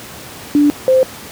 sine tone pair in turn, 291.9 / 520.1 Hz, D4 / C5, -10 / -10 cents, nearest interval minor seventh, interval 1000 cents, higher second, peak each -7 dBFS, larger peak neither, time 0.55-0.7 / 0.88-1.03 s, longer neither, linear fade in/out 0 ms, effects pink hiss -32 dBFS RMS until 1.31 s + high-pass 100 Hz 12 dB/octave

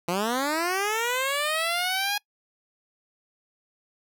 10% pulse linear sweep, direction up, 166.6 to 830.6 Hz, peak -16 dBFS, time 0.08-2.18 s, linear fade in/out 5 ms, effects noise-tail reverb RT60 0.1 s tail -24 dB re dry

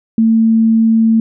sine tone, 224.5 Hz, A3, 35 cents sharp, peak -7 dBFS, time 0.18-1.2 s, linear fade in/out 2 ms, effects none

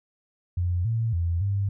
sine tone with pitch steps, 88.4 / 113.7 / 85.2 / 99.4 Hz, F2 / A#2 / F2 / G2, +22 / -43 / -42 / +25 cents, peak -22 dBFS, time 0.57-1.69 s, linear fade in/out 5 ms, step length 280 ms, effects none

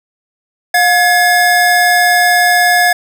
square tone pair together, 713 / 1695.8 Hz, F5 / G#6, +36 / +36 cents, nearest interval octave + minor third, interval 1500 cents, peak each -11 dBFS, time 0.74-2.93 s, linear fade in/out 5 ms, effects none

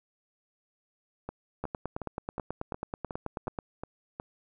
two click trains, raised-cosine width 1 ms, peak -22 / -19 dBFS, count 9 / 19, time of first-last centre 1.29-4.199 / 1.64-3.588 s, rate 2.75 / 9.24 Hz, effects none

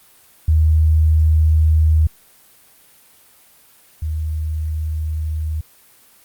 sine tone pair in turn, 78.5 / 77.96 Hz, D#2 / D#2, +16 / +4 cents, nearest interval unison, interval 12 cents, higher first, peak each -10 / -19 dBFS, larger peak first, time 0.48-2.07 / 4.02-5.61 s, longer neither, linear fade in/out 5 ms, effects white hiss -50 dBFS RMS until 6.24 s + Opus 32 kbps

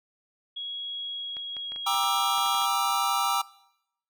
sine tone with pitch glide, 3322 to 3295 Hz, G#7 to G#7, 0 to -14 cents, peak -32 dBFS, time 0.56-2.66 s, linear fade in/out 10 ms, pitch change -14 cents, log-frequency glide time 0.79-1.97 s
clicks, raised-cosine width 0.3 ms, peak -28 dBFS, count 10, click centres 1.368 / 1.567 / 1.72 / 1.761 / 1.944 / 2.038 / 2.381 / 2.462 / 2.547 / 2.618 s
square chord, E half-diminished seventh, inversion first, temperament just, 791.1 / 949.3 / 1186.7 / 1318.5 Hz, G5 / Bb5 / D6 / E6, +16 / +31 / +18 / 0 cents, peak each -30 dBFS, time 1.86-3.42 s, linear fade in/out 10 ms
effects noise-tail reverb RT60 0.8 s tail -22 dB re dry

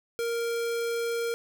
square tone, 466.2 Hz, A#4, in tune, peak -28 dBFS, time 0.19-1.34 s, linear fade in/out 0 ms, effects none

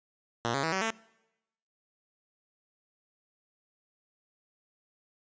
5% pulse tone with pitch steps, 117.2 / 137.77 / 161.96 / 190.39 / 223.8 Hz, A#2 / C#3 / E3 / F#3 / A3, +10 / -10 / -30 / +50 / +30 cents, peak -17 dBFS, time 0.45-0.905 s, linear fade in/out 0 ms, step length 91 ms, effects noise-tail reverb RT60 0.9 s tail -23 dB re dry + resampled to 16000 Hz

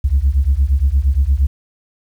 sine beating tone pair, 64.4 / 73 Hz, C2 / D2, -27 / -10 cents, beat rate 8.6 Hz, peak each -13 dBFS, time 0.04-1.47 s, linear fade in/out 10 ms, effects tanh soft clip ceiling -6 dBFS + 8-bit

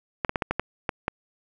clicks, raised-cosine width 0.5 ms, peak -9 dBFS, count 8, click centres 0.248 / 0.294 / 0.358 / 0.422 / 0.51 / 0.596 / 0.892 / 1.081 s, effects none

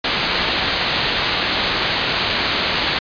white low-pass noise, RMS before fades -20 dBFS, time 0.04-2.99 s, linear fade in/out 5 ms, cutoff 4600 Hz, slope 96 dB/octave, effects resampled to 11025 Hz

